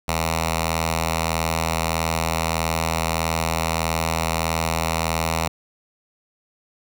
5% pulse tone with notch filter, 81.6 Hz, E2, 17 cents flat, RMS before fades -23 dBFS, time 0.08-5.48 s, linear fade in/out 5 ms, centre 340 Hz, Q 0.68, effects none

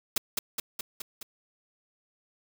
white noise with echo, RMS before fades -25 dBFS, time 0.16-0.18 s, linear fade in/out 5 ms, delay 210 ms, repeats 5, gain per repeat -3 dB, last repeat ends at 1.23 s, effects none

